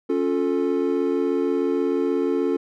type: chord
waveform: triangle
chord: Db augmented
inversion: none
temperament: equal with one note detuned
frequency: 277.2 / 353.7 / 440 Hz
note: Db4 / F4 / A4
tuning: 0 / +22 / 0 cents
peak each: -22 dBFS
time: 0.09-2.57 s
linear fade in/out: 10 ms
effects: none